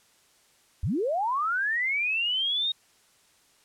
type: linear sweep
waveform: sine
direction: up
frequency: 55 to 3754 Hz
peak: -24 dBFS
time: 0.83-2.72 s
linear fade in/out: 5 ms
effects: white hiss -62 dBFS RMS until 3.64 s + low-pass 10000 Hz 12 dB/octave